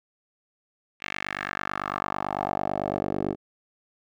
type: tone with band-pass filter sweep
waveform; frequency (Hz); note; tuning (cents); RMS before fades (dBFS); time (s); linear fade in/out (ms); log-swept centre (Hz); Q
10% pulse; 49; G1; 0; -30; 1-3.36; 50; 2400 to 400; 2.6
effects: none